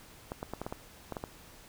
clicks, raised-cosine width 1 ms, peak -22 dBFS, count 9, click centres 0.319 / 0.429 / 0.536 / 0.616 / 0.665 / 0.725 / 1.123 / 1.168 / 1.239 s, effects pink hiss -54 dBFS RMS until 1.68 s

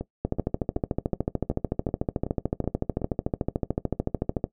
two click trains, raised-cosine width 2 ms, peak -17 / -11 dBFS, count 9 / 58, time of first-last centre 0.01-3.018 / 0.25-4.441 s, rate 2.66 / 13.6 Hz, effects noise-tail reverb RT60 0.1 s tail -17 dB re dry

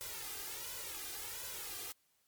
white noise with flanger, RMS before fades -44 dBFS, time 0.01-1.92 s, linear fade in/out 0 ms, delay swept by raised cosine 2 to 2.52 ms, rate 1.4 Hz, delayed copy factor +0.9, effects white hiss -75 dBFS RMS until 2.27 s + MP3 96 kbps

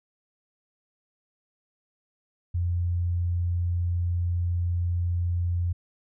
sine tone, 87.31 Hz, F2, in tune, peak -23 dBFS, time 2.54-5.73 s, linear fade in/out 10 ms, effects none

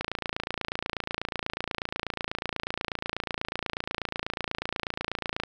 click train, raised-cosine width 0.3 ms, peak -13 dBFS, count 154, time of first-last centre 0.01-5.436 s, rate 28.2 Hz, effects none

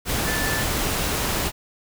sine tone in noise, 1753 Hz, A6, 7 cents flat, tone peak -27 dBFS, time 0.24-0.66 s, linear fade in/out 50 ms, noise pink, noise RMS -24 dBFS, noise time 0.05-1.52 s, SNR -6 dB, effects none

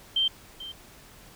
sine tone with echo, 3136 Hz, G7, in tune, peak -21 dBFS, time 0.16-0.28 s, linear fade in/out 5 ms, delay 440 ms, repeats 1, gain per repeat -15 dB, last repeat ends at 0.72 s, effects pink hiss -51 dBFS RMS until 1.35 s

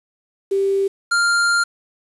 sine / square tone pair in turn, 392 / 1396.9 Hz, G4 / F6, 0 / 0 cents, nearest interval octave + minor seventh, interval 2200 cents, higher second, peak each -15 dBFS, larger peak neither, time 0.51-0.88 / 1.11-1.64 s, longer second, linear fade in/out 10 ms, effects resampled to 24000 Hz + 7-bit

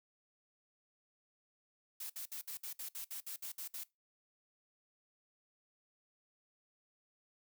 blue noise bursts, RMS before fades -44 dBFS, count 12, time 2-3.836 s, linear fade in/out 5 ms, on 98 ms, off 60 ms, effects noise-tail reverb RT60 0.2 s tail -21 dB re dry

